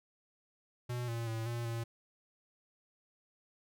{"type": "tone with pitch steps", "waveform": "square", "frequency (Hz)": [122.3, 116.2, 112.8, 118.1, 115.7], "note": ["B2", "A#2", "A2", "A#2", "A#2"], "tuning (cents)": [-16, -5, 44, 23, -13], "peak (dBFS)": -36, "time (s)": [0.89, 1.84], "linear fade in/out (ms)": 10, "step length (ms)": 190, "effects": []}